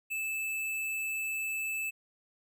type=tone with hard clipping; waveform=sine; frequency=2626 Hz; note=E7; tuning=7 cents flat; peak=-33 dBFS; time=0.1-1.91 s; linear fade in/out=20 ms; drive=15 dB; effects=none